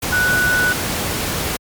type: tone in noise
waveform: sine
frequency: 1480 Hz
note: F#6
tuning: in tune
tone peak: -14 dBFS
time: 0.12-0.73 s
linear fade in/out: 10 ms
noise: pink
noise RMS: -21 dBFS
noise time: 0.02-1.57 s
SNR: +4 dB
effects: high-pass 60 Hz 12 dB/octave + MP3 96 kbps